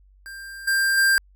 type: tone with level steps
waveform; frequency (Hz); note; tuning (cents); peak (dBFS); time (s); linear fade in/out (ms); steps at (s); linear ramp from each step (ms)
square; 1588; G6; +22; -36 / -19 / -16; 0.26-1.18; 0; 0.67 / 0.97; 10
effects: added 48 Hz sine -51 dBFS peak until 1.35 s